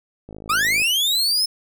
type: click train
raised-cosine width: 2 ms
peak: -24 dBFS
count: 29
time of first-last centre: 0.29-0.818 s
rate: 53 Hz
type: linear sweep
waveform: 40% pulse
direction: up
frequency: 1151 to 5274 Hz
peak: -16 dBFS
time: 0.49-1.46 s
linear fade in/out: 10 ms
effects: none